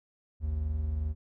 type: tone pair together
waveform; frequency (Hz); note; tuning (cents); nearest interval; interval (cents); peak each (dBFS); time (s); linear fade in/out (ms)
triangle; 54.44 / 76.9; A1 / D#2; -18 / -20; tritone; 598; -35 / -27; 0.4-1.15; 50
effects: none

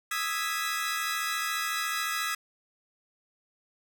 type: chord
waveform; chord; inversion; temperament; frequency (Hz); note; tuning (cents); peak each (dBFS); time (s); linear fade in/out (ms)
sawtooth; E major seventh; third; equal; 1244.5 / 1318.5 / 1661.2 / 1975.5; D#6 / E6 / G#6 / B6; 0 / 0 / 0 / 0; -31; 0.11-2.35; 5
effects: none

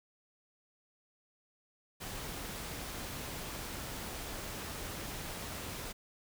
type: noise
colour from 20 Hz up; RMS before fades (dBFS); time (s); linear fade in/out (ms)
pink; -42; 2-5.93; 20
effects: none

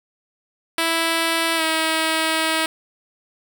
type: tone with pitch glide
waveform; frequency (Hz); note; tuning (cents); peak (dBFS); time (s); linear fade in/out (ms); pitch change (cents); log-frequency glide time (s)
5% pulse; 329.6 to 320; E4 to D#4; 0 to +49; -7; 0.78-2.66; 2; -51; 1.56-1.62
effects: none

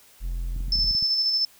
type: tone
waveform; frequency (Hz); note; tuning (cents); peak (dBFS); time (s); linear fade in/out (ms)
triangle; 42.8; F1; -34; -24; 0.2-0.94; 50
type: clicks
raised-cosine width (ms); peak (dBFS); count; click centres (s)
5; -27; 9; 0.563 / 0.606 / 0.682 / 0.757 / 0.789 / 0.844 / 0.909 / 0.95 / 1.026
type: tone with tremolo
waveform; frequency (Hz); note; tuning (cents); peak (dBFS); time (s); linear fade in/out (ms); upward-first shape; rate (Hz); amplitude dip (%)
sine; 5274; E8; 0; -19; 0.72-1.45; 2; square; 13; 30
effects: white hiss -54 dBFS RMS until 1.59 s

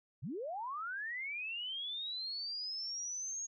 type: linear sweep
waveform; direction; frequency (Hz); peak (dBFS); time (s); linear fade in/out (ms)
sine; up; 95.7 to 6645; -38; 0.22-3.47; 20
effects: none

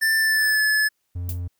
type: tone with pitch glide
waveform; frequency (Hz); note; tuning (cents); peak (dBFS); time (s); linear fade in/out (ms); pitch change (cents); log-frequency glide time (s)
square; 1775 to 1722.5; A6 to A6; +15 to -37; -18; 0.01-0.89; 20; -52; 0.18-0.62
type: tone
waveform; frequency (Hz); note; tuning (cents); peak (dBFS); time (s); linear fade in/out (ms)
triangle; 88.1; F2; +16; -24; 1.15-1.48; 10
type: noise with exponential decay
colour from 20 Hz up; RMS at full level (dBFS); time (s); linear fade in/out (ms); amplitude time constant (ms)
violet; -28; 1.29-1.41; 2; 25
effects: white hiss -73 dBFS RMS until 1.59 s

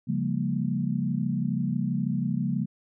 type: chord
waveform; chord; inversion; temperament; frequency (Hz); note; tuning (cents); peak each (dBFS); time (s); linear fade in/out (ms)
sine; G half-diminished seventh; second; equal with one note detuned; 138.59 / 174.61 / 200.6 / 233.1; Db3 / F3 / G3 / Bb3; 0 / 0 / +40 / 0; -30; 0.07-2.66; 20
effects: none

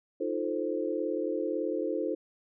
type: chord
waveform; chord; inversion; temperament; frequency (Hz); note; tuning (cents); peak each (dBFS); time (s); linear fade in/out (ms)
sine; F dominant seventh; third; equal; 311.1 / 349.2 / 440 / 523.3; Eb4 / F4 / A4 / C5; 0 / 0 / 0 / 0; -34; 0.2-2.15; 10
effects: none

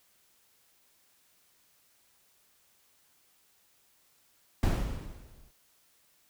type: noise with exponential decay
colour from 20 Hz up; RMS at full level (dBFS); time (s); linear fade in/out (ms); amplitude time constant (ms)
brown; -22; 4.63-5.51; 2; 190
effects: white hiss -67 dBFS RMS until 6.29 s

